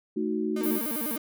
sine chord, D# diminished, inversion second, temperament equal, 220 / 311.1 / 370 Hz, A3 / D#4 / F#4, 0 / 0 / 0 cents, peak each -30 dBFS, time 0.16-0.79 s, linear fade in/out 10 ms
35% pulse tone with vibrato, 263.8 Hz, C4, 14 cents sharp, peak -30 dBFS, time 0.56-1.18 s, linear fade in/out 5 ms, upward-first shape square, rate 10 Hz, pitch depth 250 cents each way
white high-pass noise, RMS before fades -33 dBFS, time 0.63-1.17 s, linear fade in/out 10 ms, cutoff 10000 Hz, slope 48 dB/octave
effects none

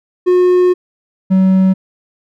triangle tone pair in turn, 361.5 / 188.97 Hz, F#4 / F#3, -40 / +37 cents, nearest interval major seventh, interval 1123 cents, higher first, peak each -5 dBFS, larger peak neither, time 0.26-0.74 / 1.3-1.74 s, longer first, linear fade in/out 20 ms, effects none

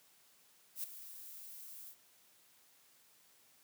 violet noise with ADSR envelope, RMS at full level -38 dBFS, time 0.75-1.96 s, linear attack 86 ms, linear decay 7 ms, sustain -13 dB, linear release 79 ms, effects white hiss -67 dBFS RMS until 3.63 s + high-pass 100 Hz 12 dB/octave

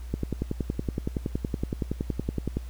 click train, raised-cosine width 3 ms, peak -14 dBFS, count 27, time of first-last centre 0.14-2.57 s, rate 10.7 Hz, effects added 60 Hz sine -35 dBFS peak until 2.69 s + pink hiss -54 dBFS RMS until 2.69 s

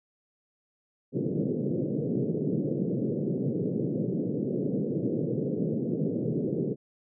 pink band-pass noise, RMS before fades -29 dBFS, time 1.12-6.76 s, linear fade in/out 50 ms, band 130 to 490 Hz, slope 48 dB/octave, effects none

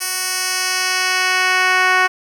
10% pulse tone with band-pass filter sweep, 370 Hz, F#4, in tune, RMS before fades -17 dBFS, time 0-2.08 s, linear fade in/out 20 ms, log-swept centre 10000 to 1600 Hz, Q 0.82, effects 7-bit

